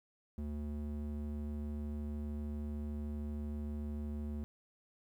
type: tone with band-pass filter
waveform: square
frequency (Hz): 73.9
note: D2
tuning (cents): +11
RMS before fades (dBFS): -40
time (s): 0.38-4.44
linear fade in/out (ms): 0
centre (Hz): 160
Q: 1.9
effects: 12-bit